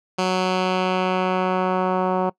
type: tone with low-pass filter sweep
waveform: 10% pulse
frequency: 185 Hz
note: F#3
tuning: in tune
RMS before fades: -21 dBFS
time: 0.18-2.3 s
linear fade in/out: 10 ms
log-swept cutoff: 5500 to 970 Hz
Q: 1.1
effects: noise-tail reverb RT60 0.1 s tail -22 dB re dry